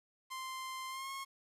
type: tone with pitch glide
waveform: sawtooth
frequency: 1045 to 1084.4 Hz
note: C6 to C#6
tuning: -2 to -38 cents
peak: -37 dBFS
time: 0.3-1.25 s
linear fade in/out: 20 ms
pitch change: +64 cents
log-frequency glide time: 0.88-1.11 s
effects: resampled to 32000 Hz + 11-bit